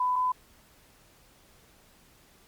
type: tone pair in turn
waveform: sine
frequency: 1000 / 1006.4 Hz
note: B5 / B5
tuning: +21 / +32 cents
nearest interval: unison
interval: 11 cents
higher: second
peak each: -23 dBFS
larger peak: neither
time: 0-0.16 / 0.16-0.32 s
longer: neither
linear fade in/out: 5 ms
effects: pink hiss -59 dBFS RMS until 2.47 s + MP3 96 kbps